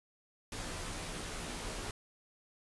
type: noise with comb filter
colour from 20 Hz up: pink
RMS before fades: -41 dBFS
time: 0.52-1.91 s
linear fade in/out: 2 ms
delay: 15 ms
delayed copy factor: -0.6
effects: resampled to 24000 Hz